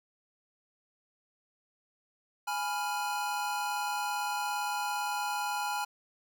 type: chord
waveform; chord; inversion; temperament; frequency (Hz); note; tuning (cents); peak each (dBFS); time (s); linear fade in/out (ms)
square; F diminished; first; equal; 830.6 / 987.8 / 1396.9; Ab5 / Cb6 / F6; 0 / 0 / 0; -34 / -38 / -38; 2.47-5.85; 10
effects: none